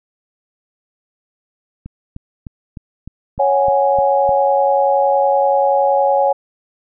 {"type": "click train", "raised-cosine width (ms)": 5, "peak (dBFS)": -18, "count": 9, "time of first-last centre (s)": [1.86, 4.292], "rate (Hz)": 3.29}
{"type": "chord", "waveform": "sine", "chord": "C# suspended fourth", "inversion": "none", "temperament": "equal", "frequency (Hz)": [554.4, 740, 830.6], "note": ["C#5", "F#5", "G#5"], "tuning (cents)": [0, 0, 0], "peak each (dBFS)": [-14, -19, -15], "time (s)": [3.39, 6.33], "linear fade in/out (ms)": 10}
{"effects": []}